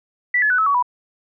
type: tone with pitch steps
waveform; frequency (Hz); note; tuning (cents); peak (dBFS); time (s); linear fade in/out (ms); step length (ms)
sine; 1966 / 1711.5 / 1489.9 / 1297.1 / 1129.2 / 983; B6 / A6 / F#6 / E6 / C#6 / B5; -8 / -48 / +12 / -28 / +32 / -8; -14; 0.34-0.826; 5; 81
effects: none